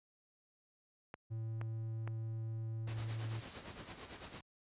clicks, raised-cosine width 0.5 ms, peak -30 dBFS, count 3, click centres 1.141 / 1.614 / 2.076 s
triangle tone, 112 Hz, A2, 31 cents sharp, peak -36 dBFS, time 1.3-3.41 s, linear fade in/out 20 ms
pink noise with tremolo, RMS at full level -47 dBFS, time 2.87-4.41 s, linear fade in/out 5 ms, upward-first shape sine, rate 8.9 Hz, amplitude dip 60%
violet noise bursts, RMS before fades -40 dBFS, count 5, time 3.09-3.534 s, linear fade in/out 0 ms, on 44 ms, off 56 ms
effects high-pass 60 Hz 12 dB/octave + resampled to 8000 Hz

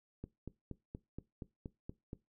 click train, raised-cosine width 3 ms, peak -30 dBFS, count 9, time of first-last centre 0.24-2.131 s, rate 4.23 Hz, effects noise-tail reverb RT60 0.2 s tail -19 dB re dry

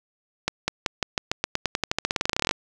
accelerating click train, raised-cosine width 0.2 ms, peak -5 dBFS, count 27, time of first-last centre 0.48-2.511 s, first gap 200 ms, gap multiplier 0.91, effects none

